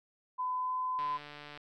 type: tone with pitch glide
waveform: sine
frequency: 1009 to 1016 Hz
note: B5 to B5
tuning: +37 to +49 cents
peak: -31 dBFS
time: 0.38-1.18 s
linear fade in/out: 20 ms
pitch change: +12 cents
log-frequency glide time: 0.56-0.73 s
type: click train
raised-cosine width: 0.3 ms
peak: -31 dBFS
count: 87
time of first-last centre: 0.99-1.575 s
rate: 147 Hz
effects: none